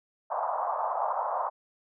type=band-pass noise; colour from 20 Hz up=white; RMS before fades=-30 dBFS; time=0.3-1.5 s; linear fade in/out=20 ms; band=610 to 1100 Hz; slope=48 dB/octave; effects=none